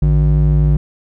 triangle ring-modulated tone, 103.83 Hz, G#2, in tune, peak -4 dBFS, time 0.02-0.77 s, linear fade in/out 5 ms, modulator 46.5 Hz, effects none

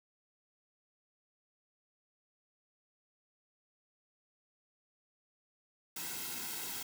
white noise with comb filter, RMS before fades -41 dBFS, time 5.96-6.83 s, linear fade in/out 5 ms, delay 1.7 ms, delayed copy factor -0.7, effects none

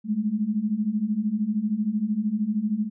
sine beating tone pair, 203.7 / 216.7 Hz, G#3 / A3, -33 / -26 cents, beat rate 13 Hz, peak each -27 / -24 dBFS, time 0.04-2.9 s, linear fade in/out 50 ms, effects none

